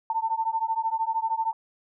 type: beating tone pair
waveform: sine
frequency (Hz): 891 / 904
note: A5 / A5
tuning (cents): +22 / +47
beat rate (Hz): 13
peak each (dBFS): -27 / -27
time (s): 0.1-1.53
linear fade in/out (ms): 2
effects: none